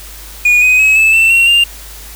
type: tone with pitch steps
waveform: triangle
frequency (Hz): 2449 / 2503 / 2559 / 2616 / 2674 / 2733 / 2794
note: D#7 / D#7 / D#7 / E7 / E7 / F7 / F7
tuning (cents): -28 / +10 / +48 / -14 / +24 / -38 / 0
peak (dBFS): -4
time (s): 0.45-1.64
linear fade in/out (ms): 5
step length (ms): 170
effects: added 51 Hz sine -32 dBFS peak until 2.15 s + white hiss -33 dBFS RMS until 2.15 s